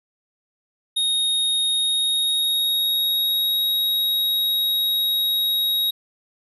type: tone with pitch glide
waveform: square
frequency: 3729 to 3794 Hz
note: A#7 to A#7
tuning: 0 to +30 cents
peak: -19 dBFS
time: 0.96-5.91 s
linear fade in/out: 10 ms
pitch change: +30 cents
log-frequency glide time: 1.72-3.62 s
effects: none